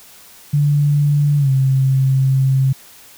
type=tone with pitch glide; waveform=sine; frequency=145.6 to 133.52 Hz; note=D3 to C3; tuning=-15 to +35 cents; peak=-11 dBFS; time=0.53-2.73 s; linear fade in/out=10 ms; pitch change=-150 cents; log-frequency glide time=1.38-1.5 s; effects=white hiss -43 dBFS RMS until 3.17 s